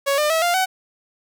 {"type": "tone with pitch steps", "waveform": "sawtooth", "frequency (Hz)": [557, 600.4, 647.3, 697.7, 752.1], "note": ["C#5", "D5", "E5", "F5", "F#5"], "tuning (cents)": [8, 38, -32, -2, 28], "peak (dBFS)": -13, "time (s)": [0.06, 0.66], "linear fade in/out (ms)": 20, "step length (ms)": 120, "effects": []}